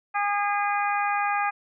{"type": "harmonic tone", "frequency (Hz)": 408.1, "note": "G#4", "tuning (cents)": -30, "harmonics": [2, 3, 4, 5, 6], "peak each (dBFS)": [-25, -28, -31, -34, -33], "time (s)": [0.14, 1.51], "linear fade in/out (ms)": 20, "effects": []}